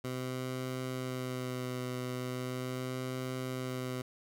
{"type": "tone with vibrato", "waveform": "15% pulse", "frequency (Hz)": 127.4, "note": "C3", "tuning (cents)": -46, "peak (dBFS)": -29, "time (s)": [0.04, 4.02], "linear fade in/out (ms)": 5, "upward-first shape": "sine", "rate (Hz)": 0.39, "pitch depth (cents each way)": 20, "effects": []}